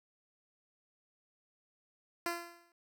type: tone with exponential decay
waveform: 10% pulse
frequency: 342.9 Hz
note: F4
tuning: 32 cents flat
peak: -23 dBFS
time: 2.26-2.72 s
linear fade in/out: 1 ms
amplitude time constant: 100 ms
effects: none